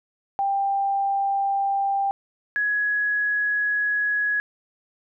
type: tone pair in turn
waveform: sine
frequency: 791 / 1676.1 Hz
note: G5 / G#6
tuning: +15 / +15 cents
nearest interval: octave + minor second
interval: 1300 cents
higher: second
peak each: -20 dBFS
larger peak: neither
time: 0.39-2.11 / 2.56-4.4 s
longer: second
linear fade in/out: 0 ms
effects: none